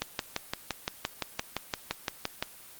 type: click train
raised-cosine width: 0.2 ms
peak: -11 dBFS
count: 15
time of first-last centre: 0.02-2.425 s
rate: 5.82 Hz
effects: white hiss -50 dBFS RMS until 2.79 s + Opus 24 kbps